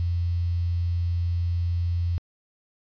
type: tone with quantisation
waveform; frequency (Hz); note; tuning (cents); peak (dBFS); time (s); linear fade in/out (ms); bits
sine; 86.5; F2; -16; -22; 0-2.18; 0; 8
effects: resampled to 11025 Hz